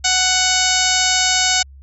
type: harmonic tone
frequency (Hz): 742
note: F#5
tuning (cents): +5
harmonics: 1 / 2 / 3 / 4 / 5 / 6 / 7 / 8 / 9 / 10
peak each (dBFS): -23 / -23 / -23 / -23 / -23 / -23 / -23 / -23 / -23 / -23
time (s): 0.04-1.63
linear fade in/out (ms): 10
effects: added 68 Hz sine -38 dBFS peak until 1.82 s